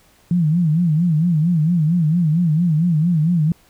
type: tone with vibrato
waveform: sine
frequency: 164 Hz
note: E3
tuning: 9 cents flat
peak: -13 dBFS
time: 0.31-3.52 s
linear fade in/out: 2 ms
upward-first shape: sine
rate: 4.4 Hz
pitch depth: 150 cents each way
effects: pink hiss -54 dBFS RMS until 3.69 s